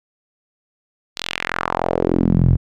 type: tone with band-pass filter sweep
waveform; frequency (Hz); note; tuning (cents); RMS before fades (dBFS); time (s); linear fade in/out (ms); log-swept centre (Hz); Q
sawtooth; 43.39; F1; -10; -18; 1.16-2.57; 20; 4400 to 100; 2.4
effects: none